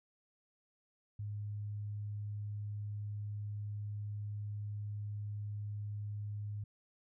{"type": "tone", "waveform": "sine", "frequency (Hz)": 103.83, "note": "G#2", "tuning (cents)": 0, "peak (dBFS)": -38, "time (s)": [1.19, 6.64], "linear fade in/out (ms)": 5, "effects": []}